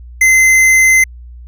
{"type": "tone with hard clipping", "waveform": "sine", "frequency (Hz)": 2062, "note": "C7", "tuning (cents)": -26, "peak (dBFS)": -7, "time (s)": [0.21, 1.04], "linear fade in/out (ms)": 5, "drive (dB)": 14, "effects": ["added 60 Hz sine -30 dBFS peak until 1.47 s"]}